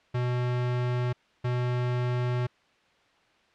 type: tone bursts at uneven times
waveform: square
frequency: 123.47 Hz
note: B2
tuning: in tune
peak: -26 dBFS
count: 2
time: 0.14-1.13 / 1.44-2.47 s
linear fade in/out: 10 ms
effects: white hiss -63 dBFS RMS until 3.54 s + low-pass 3000 Hz 12 dB/octave